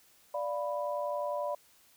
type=chord; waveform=sine; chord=B diminished; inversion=first; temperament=equal; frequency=587.3 / 698.5 / 987.8 Hz; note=D5 / F5 / B5; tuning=0 / 0 / 0 cents; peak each=-33 / -39 / -37 dBFS; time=0.34-1.55 s; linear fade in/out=5 ms; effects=white hiss -63 dBFS RMS until 1.96 s